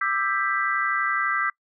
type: chord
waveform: sine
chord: E minor seventh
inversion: third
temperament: just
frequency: 1186.7 / 1318.5 / 1582.2 / 1977.8 Hz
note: D6 / E6 / G6 / B6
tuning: +18 / 0 / +16 / +2 cents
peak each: -27 dBFS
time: 0.01-1.5 s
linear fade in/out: 5 ms
effects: noise-tail reverb RT60 0.1 s tail -25 dB re dry